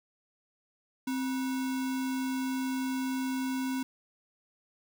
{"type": "tone with sample-and-hold", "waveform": "sine", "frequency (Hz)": 261.6, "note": "C4", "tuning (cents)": 0, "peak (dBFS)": -29, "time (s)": [1.07, 3.83], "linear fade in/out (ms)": 5, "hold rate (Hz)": 1225, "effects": []}